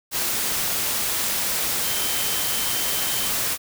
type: tone in noise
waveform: sine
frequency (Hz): 3103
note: G7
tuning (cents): -18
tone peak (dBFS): -33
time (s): 1.81-3.32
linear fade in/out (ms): 50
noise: white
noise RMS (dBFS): -24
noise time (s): 0.11-3.58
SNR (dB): -12
effects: none